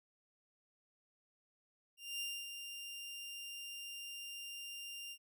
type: tone with ADSR envelope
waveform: sawtooth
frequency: 2794 Hz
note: F7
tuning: in tune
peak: -35 dBFS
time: 1.97-5.18 s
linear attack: 230 ms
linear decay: 260 ms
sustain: -7 dB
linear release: 64 ms
effects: none